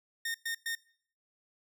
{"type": "tone bursts", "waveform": "sawtooth", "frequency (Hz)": 1834, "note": "A#6", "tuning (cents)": -29, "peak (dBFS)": -29, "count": 3, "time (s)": [0.25, 0.752], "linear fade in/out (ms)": 5, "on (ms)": 94, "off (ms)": 110, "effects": ["noise-tail reverb RT60 0.6 s tail -23 dB re dry"]}